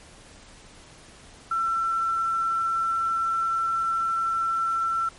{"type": "tone with quantisation", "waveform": "sine", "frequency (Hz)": 1344, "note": "E6", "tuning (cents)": 33, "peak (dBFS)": -22, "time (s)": [1.51, 5.09], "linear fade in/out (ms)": 5, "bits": 8, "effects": ["pink hiss -49 dBFS RMS until 5.18 s", "MP3 48 kbps"]}